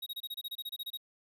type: tone bursts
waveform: square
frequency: 3788 Hz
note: A#7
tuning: 27 cents sharp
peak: -37 dBFS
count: 14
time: 0.02-0.974 s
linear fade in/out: 10 ms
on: 44 ms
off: 26 ms
effects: none